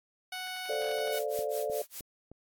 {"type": "tone", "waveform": "10% pulse", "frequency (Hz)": 740, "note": "F#5", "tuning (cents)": 0, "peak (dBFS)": -28, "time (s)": [0.32, 1.19], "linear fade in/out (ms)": 5}
{"type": "chord", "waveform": "sine", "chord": "D minor seventh", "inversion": "second", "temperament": "equal", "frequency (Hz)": [440, 523.3, 587.3, 698.5], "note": ["A4", "C5", "D5", "F5"], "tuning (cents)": [0, 0, 0, 0], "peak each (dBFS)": [-34, -38, -34, -39], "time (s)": [0.69, 1.82], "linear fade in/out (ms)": 5}
{"type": "noise with tremolo", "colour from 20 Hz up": "blue", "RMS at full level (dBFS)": -40, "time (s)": [1.12, 2.01], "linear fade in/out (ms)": 5, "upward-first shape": "sine", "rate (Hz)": 4.9, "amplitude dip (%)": 100}
{"type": "click train", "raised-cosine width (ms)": 2, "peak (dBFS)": -35, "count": 4, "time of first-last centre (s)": [1.39, 2.316], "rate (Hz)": 3.24}
{"effects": ["AAC 64 kbps"]}